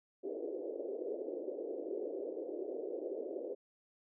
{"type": "band-pass noise", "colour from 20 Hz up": "pink", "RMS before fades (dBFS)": -41, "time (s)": [0.23, 3.55], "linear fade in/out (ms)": 20, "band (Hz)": [330, 550], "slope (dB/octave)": 48, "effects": []}